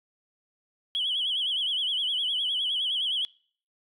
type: tone with vibrato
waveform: sine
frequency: 3153 Hz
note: G7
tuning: 9 cents sharp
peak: -24 dBFS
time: 0.95-3.25 s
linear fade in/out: 0 ms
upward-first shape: sine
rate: 9.7 Hz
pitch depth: 120 cents each way
effects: noise-tail reverb RT60 0.5 s tail -25 dB re dry + tanh soft clip ceiling -20 dBFS